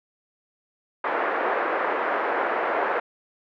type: band-pass noise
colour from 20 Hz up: pink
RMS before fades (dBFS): -25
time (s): 1.04-3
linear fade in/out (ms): 5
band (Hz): 410 to 1800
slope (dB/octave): 24
effects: none